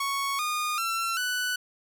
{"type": "tone with pitch steps", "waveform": "sawtooth", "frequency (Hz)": [1108.7, 1223.1, 1349.3, 1488.5], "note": ["C#6", "D#6", "E6", "F#6"], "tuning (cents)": [0, -30, 40, 10], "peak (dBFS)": -23, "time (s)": [0, 1.56], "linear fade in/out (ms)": 5, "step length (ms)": 390, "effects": []}